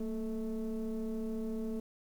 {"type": "tone with frequency modulation", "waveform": "sine", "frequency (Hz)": 227, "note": "A#3", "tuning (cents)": -46, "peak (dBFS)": -32, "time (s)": [0, 1.8], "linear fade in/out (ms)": 5, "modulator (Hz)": 210, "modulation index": 0.97, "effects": ["tanh soft clip ceiling -32 dBFS", "10-bit"]}